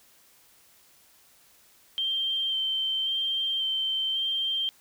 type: tone with vibrato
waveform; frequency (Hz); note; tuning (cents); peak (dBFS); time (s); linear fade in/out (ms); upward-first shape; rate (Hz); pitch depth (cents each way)
sine; 3136; G7; 0; -25; 1.98-4.69; 0; square; 0.92; 12
effects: white hiss -59 dBFS RMS until 4.8 s